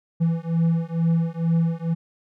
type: beating tone pair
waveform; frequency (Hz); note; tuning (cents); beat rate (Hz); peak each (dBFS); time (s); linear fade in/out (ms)
triangle; 164.81 / 167.01; E3 / E3; 0 / +23; 2.2; -20; 0.2-1.95; 20
effects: none